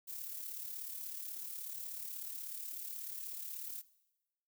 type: noise with amplitude modulation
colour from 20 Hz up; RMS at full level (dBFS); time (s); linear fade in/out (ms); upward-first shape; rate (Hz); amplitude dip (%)
violet; -42; 0.07-3.82; 20; sine; 36.4; 50
effects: noise-tail reverb RT60 1.0 s tail -19 dB re dry